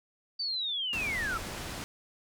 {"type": "linear sweep", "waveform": "sine", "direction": "down", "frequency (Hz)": [4639, 1274], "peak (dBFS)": -30, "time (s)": [0.39, 1.38], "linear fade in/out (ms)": 10}
{"type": "low-pass noise", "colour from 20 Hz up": "pink", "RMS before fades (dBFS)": -39, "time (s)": [0.93, 1.84], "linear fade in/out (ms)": 0, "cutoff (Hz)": 9800, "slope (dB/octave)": 12}
{"effects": []}